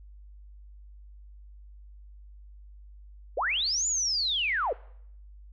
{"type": "linear two-way sweep", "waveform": "sine", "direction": "up then down", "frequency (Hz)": [410, 7100, 410], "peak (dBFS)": -25, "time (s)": [3.37, 4.73], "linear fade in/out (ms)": 5, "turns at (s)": 3.87, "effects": ["noise-tail reverb RT60 0.7 s tail -22 dB re dry", "added 50 Hz sine -46 dBFS peak until 5.52 s"]}